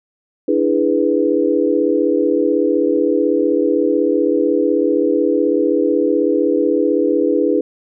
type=chord; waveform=sine; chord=E dominant seventh; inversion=third; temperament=equal; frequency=293.7 / 329.6 / 415.3 / 493.9 Hz; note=D4 / E4 / G#4 / B4; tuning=0 / 0 / 0 / 0 cents; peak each=-18 dBFS; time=0.48-7.61 s; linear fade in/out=5 ms; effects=none